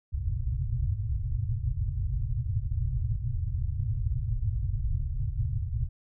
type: low-pass noise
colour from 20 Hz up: white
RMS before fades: -29 dBFS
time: 0.12-5.89 s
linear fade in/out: 20 ms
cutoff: 130 Hz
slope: 96 dB/octave
effects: none